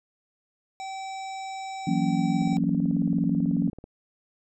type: harmonic tone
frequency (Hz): 770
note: G5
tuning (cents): -31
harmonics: 1 / 3 / 5 / 7 / 9 / 10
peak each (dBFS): -33 / -43 / -47 / -50 / -52 / -53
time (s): 0.8-2.57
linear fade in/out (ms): 0
type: chord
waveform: sine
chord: F# dominant seventh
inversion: third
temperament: just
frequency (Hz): 166.5 / 185 / 231.2 / 277.5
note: E3 / F#3 / A#3 / C#4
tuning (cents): +18 / 0 / -14 / +2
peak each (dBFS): -27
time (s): 1.87-3.7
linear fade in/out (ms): 5
type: click train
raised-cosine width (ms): 2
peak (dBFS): -28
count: 27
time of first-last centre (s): 2.42-3.841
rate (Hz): 18.3
effects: none